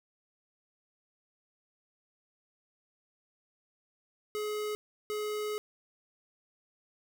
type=tone bursts at uneven times; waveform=square; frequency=422.5 Hz; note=G#4; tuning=30 cents sharp; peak=-33 dBFS; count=2; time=4.35-4.75 / 5.1-5.58 s; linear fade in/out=0 ms; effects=none